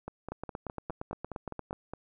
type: two click trains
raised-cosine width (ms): 1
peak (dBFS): -24 / -22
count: 10 / 13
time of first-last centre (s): 0.08-1.936 / 0.32-1.709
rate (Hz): 4.85 / 8.64
effects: none